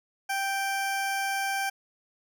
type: tone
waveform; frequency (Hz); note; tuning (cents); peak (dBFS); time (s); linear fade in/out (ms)
20% pulse; 784; G5; 0; -22; 0.29-1.7; 10
effects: none